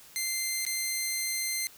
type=tone with dropouts; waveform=10% pulse; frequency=2082 Hz; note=C7; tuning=9 cents flat; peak=-20 dBFS; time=0.16-1.67 s; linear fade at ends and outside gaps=0 ms; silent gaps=0.651-0.665 s; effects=white hiss -53 dBFS RMS until 1.77 s